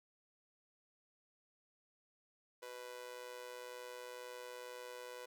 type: tone with amplitude modulation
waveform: sawtooth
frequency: 495.5 Hz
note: B4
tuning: 6 cents sharp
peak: -40 dBFS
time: 2.62-5.26 s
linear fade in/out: 10 ms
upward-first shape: sine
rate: 122 Hz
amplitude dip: 80%
effects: none